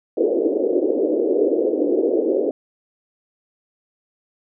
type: band-pass noise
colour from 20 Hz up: pink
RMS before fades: -19 dBFS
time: 0.17-2.51 s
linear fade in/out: 2 ms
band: 300 to 530 Hz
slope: 48 dB/octave
effects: none